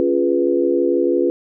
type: chord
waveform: sine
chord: C# dominant seventh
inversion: none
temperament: equal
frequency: 277.2 / 349.2 / 415.3 / 493.9 Hz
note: C#4 / E#4 / G#4 / B4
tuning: 0 / 0 / 0 / 0 cents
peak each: -21 / -17 / -22 / -20 dBFS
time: 0-1.3 s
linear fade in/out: 0 ms
effects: none